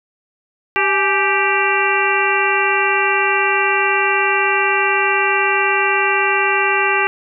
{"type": "harmonic tone with a mistuned harmonic", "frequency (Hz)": 392, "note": "G4", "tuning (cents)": 0, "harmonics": [1, 2, 3, 4, 5, 6, 7], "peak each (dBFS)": [-21, -21, -21, -21, -21, -21, -21], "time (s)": [0.76, 7.07], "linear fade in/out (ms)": 0, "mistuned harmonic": 2, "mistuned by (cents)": 110, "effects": []}